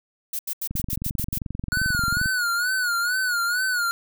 violet noise bursts, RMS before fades -28 dBFS, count 8, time 0.33-1.385 s, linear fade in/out 5 ms, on 61 ms, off 81 ms
click train, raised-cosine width 5 ms, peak -17 dBFS, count 36, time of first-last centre 0.71-2.259 s, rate 22.6 Hz
square tone with vibrato, 1455 Hz, F#6, 29 cents flat, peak -22 dBFS, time 1.72-3.91 s, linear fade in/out 0 ms, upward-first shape sine, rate 2.2 Hz, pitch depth 88 cents each way
effects none

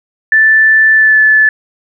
sine tone with pitch glide, 1760 to 1736.8 Hz, A6 to A6, 0 to -23 cents, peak -4 dBFS, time 0.32-1.49 s, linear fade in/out 2 ms, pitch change -23 cents, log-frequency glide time 0.94-1.19 s, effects none

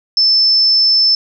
sine tone, 5280 Hz, E8, 2 cents sharp, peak -8 dBFS, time 0.17-1.15 s, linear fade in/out 2 ms, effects none

